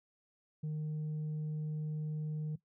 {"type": "tone", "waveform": "sine", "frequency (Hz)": 153.4, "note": "D#3", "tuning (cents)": -24, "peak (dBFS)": -32, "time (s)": [0.63, 2.56], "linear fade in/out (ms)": 10, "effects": ["noise-tail reverb RT60 0.1 s tail -17 dB re dry", "tanh soft clip ceiling -34 dBFS"]}